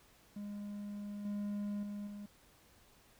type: tone with level steps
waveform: triangle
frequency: 205 Hz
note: G#3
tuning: 22 cents flat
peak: -39 / -34 / -38 / -42 dBFS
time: 0.36-2.26 s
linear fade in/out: 5 ms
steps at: 1.25 / 1.83 / 2.07 s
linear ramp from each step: 2 ms
effects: pink hiss -65 dBFS RMS until 3.19 s